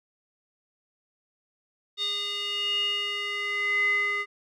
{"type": "tone with band-pass filter sweep", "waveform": "square", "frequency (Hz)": 408.1, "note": "G#4", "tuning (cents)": -30, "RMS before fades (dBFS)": -28, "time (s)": [1.97, 4.26], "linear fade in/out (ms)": 50, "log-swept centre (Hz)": [3700, 1800], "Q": 8.7, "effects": []}